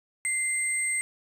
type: tone pair together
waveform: sine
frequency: 2081 / 8319 Hz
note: C7 / C9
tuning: -10 / -11 cents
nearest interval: 2 octaves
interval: 2399 cents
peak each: -27 dBFS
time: 0.25-1.01 s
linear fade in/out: 0 ms
effects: tanh soft clip ceiling -18 dBFS + 10-bit